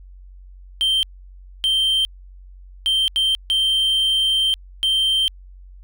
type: tone bursts at uneven times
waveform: triangle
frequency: 3135 Hz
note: G7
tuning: 1 cent flat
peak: -14 dBFS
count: 6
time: 0.81-1.03 / 1.64-2.05 / 2.86-3.08 / 3.16-3.35 / 3.5-4.54 / 4.83-5.28 s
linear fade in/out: 0 ms
effects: added 46 Hz sine -39 dBFS peak until 5.83 s